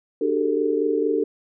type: tone cluster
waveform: sine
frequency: 298.8 / 379.5 / 404.1 / 448.3 Hz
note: D4 / F#4 / G#4 / A4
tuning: +30 / +44 / -47 / +32 cents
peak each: -25 / -26 / -26 / -22 dBFS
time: 0.21-1.24 s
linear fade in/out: 5 ms
effects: none